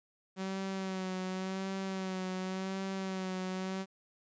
sawtooth tone with vibrato, 189.1 Hz, F#3, 38 cents sharp, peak -31 dBFS, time 0.36-3.86 s, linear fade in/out 50 ms, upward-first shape sine, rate 0.9 Hz, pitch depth 32 cents each way, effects resampled to 16000 Hz + 11-bit

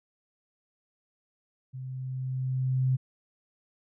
sine tone with level ramp, 129.9 Hz, C3, 12 cents flat, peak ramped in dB -36 to -21 dBFS, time 1.73-2.97 s, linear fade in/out 20 ms, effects none

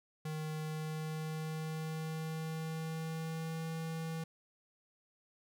square tone with pitch glide, 155.56 to 162.17 Hz, D#3 to E3, 0 to -28 cents, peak -38 dBFS, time 0.25-4.24 s, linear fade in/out 5 ms, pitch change +72 cents, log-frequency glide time 0.58-3.67 s, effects none

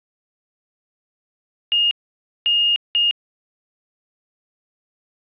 sine tone bursts at uneven times, 2843 Hz, F7, 30 cents sharp, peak -14 dBFS, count 3, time 1.72-1.91 / 2.46-2.76 / 2.95-3.11 s, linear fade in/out 0 ms, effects resampled to 8000 Hz + 9-bit

